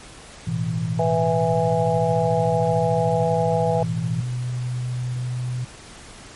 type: chord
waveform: sine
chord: A suspended second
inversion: none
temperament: equal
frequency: 110 / 123.47 / 164.81 Hz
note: A2 / B2 / E3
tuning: 0 / 0 / 0 cents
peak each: -27 / -27 / -24 dBFS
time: 0.47-4.21 s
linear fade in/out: 5 ms
type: harmonic tone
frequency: 164.81 Hz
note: E3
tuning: in tune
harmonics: 3 / 4 / 5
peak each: -22 / -23 / -24 dBFS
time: 0.99-3.83 s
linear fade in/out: 2 ms
type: tone with pitch glide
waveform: sine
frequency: 123.47 to 124.62 Hz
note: B2 to B2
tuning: 0 to +16 cents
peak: -23 dBFS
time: 3.26-5.65 s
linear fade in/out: 10 ms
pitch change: +16 cents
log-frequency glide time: 3.39-5.54 s
effects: pink hiss -42 dBFS RMS until 6.35 s + MP3 48 kbps